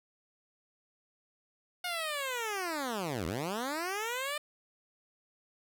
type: linear two-way sweep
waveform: 10% pulse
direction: down then up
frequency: 726 to 75 to 606 Hz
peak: -25 dBFS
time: 1.84-4.38 s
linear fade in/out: 5 ms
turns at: 3.26 s
effects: none